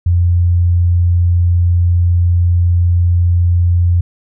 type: tone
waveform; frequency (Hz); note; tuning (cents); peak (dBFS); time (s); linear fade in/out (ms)
sine; 87.31; F2; 0; -8; 0.06-4.01; 5
effects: none